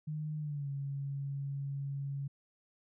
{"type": "tone with pitch glide", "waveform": "sine", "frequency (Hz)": [152.8, 139.31], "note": ["D#3", "C#3"], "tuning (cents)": [-31, 9], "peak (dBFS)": -35, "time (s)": [0.07, 2.28], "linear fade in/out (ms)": 10, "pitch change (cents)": -160, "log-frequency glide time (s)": [0.38, 0.69], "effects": []}